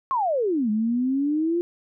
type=exponential two-way sweep; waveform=sine; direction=down then up; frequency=1114 to 208.8 to 352.3 Hz; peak=-20 dBFS; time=0.11-1.61 s; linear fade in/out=0 ms; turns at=0.7 s; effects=none